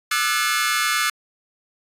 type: tone cluster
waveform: sawtooth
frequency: 1200 / 1328 / 1477 / 1719 / 2160 Hz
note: D6 / E6 / F#6 / A6 / C#7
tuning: +37 / +12 / -3 / -41 / -45 cents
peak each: -22 dBFS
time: 0.11-1.1 s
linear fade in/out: 5 ms
effects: resampled to 32000 Hz